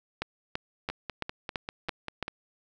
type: two click trains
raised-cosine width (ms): 0.3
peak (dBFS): -18 / -14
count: 8 / 7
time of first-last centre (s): 0.9-2.281 / 0.22-2.227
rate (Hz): 5.07 / 2.99
effects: none